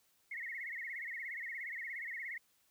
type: tone with vibrato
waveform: sine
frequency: 2007 Hz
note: B6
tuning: 27 cents sharp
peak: -40 dBFS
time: 0.31-2.38 s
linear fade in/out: 5 ms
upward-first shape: sine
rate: 17 Hz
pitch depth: 160 cents each way
effects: white hiss -73 dBFS RMS until 2.7 s